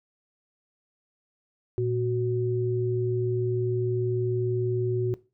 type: tone pair together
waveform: sine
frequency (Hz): 116.54 / 370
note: A#2 / F#4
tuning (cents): 0 / 0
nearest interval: octave + minor sixth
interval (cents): 2000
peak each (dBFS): -27 / -25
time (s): 1.78-5.14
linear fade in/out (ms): 0
effects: noise-tail reverb RT60 0.3 s tail -19 dB re dry